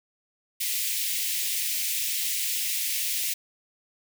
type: high-pass noise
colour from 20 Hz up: white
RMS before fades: -28 dBFS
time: 0.6-3.34 s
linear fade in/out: 10 ms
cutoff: 2000 Hz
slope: 48 dB/octave
effects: none